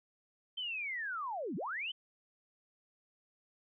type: linear two-way sweep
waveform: sine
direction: down then up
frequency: 3136 to 151.4 to 3136 Hz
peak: -36 dBFS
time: 0.57-1.92 s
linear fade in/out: 10 ms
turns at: 1.56 s
effects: none